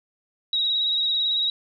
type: tone with vibrato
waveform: sine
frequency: 3825 Hz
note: A#7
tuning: 44 cents sharp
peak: -20 dBFS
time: 0.53-1.5 s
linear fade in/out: 2 ms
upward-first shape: sine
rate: 18 Hz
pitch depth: 37 cents each way
effects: none